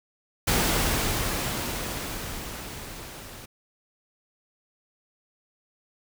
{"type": "noise with level ramp", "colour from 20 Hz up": "pink", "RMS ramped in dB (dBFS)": [-22, -43], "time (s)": [0.47, 3.46], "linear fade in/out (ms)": 10, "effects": []}